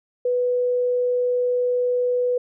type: tone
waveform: sine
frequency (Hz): 493.9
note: B4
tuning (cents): 0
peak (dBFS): -18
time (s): 0.25-2.38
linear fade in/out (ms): 5
effects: none